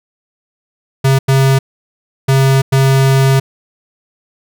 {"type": "tone bursts at uneven times", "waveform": "square", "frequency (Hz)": 134.6, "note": "C3", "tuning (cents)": 49, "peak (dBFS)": -8, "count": 4, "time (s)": [[1.04, 1.19], [1.28, 1.59], [2.28, 2.62], [2.72, 3.4]], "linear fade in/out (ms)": 10, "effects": []}